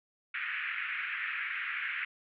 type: band-pass noise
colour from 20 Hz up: white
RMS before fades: -36 dBFS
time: 0.34-2.05 s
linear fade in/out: 5 ms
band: 1400 to 2500 Hz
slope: 48 dB/octave
effects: none